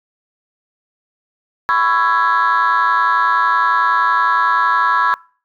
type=chord; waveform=sine; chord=C# minor seventh; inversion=third; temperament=just; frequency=997.9 / 1108.7 / 1330.5 / 1663.1 Hz; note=B5 / C#6 / E6 / G#6; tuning=+18 / 0 / +16 / +2 cents; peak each=-16 dBFS; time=1.69-5.14 s; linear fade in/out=0 ms; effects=noise-tail reverb RT60 0.4 s tail -23 dB re dry + tanh soft clip ceiling -6 dBFS